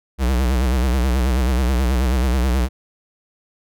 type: tone with vibrato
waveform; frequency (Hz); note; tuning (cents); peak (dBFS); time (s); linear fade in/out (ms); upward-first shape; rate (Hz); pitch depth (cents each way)
square; 63.4; B1; +46; -16; 0.18-2.69; 50; sine; 9.3; 120
effects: none